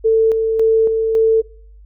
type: tone with tremolo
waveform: sine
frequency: 445.8 Hz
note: A4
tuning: 23 cents sharp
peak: -9 dBFS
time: 0.04-1.42 s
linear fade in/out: 20 ms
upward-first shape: square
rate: 1.8 Hz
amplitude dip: 40%
effects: noise-tail reverb RT60 0.5 s tail -21 dB re dry + added 50 Hz sine -39 dBFS peak until 1.85 s